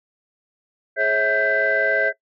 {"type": "tone cluster", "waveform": "sine", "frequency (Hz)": [422.8, 544, 650, 1569, 2007], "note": ["G#4", "C#5", "E5", "G6", "B6"], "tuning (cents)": [31, -33, -24, 1, 27], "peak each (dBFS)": [-27, -23, -22, -19, -26], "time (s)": [0.96, 2.13], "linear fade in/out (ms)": 50, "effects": ["noise-tail reverb RT60 0.1 s tail -19 dB re dry", "tanh soft clip ceiling -8 dBFS"]}